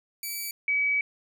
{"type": "tone pair in turn", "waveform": ["5% pulse", "sine"], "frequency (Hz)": [2301, 2279], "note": ["D7", "C#7"], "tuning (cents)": [-36, 47], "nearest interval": "unison", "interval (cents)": 17, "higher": "first", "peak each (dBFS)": -22, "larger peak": "neither", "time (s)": [[0.23, 0.51], [0.68, 1.01]], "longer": "second", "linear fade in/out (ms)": 2, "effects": []}